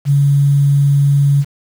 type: tone with quantisation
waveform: sine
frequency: 141.4 Hz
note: C#3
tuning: 35 cents sharp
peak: -8 dBFS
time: 0.05-1.45 s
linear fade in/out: 50 ms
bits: 6
effects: none